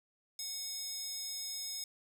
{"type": "tone with high-pass filter", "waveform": "square", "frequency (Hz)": 732, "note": "F#5", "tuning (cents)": -19, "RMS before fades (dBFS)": -41, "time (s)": [0.39, 1.84], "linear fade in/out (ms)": 2, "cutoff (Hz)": 5400, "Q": 3.6, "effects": []}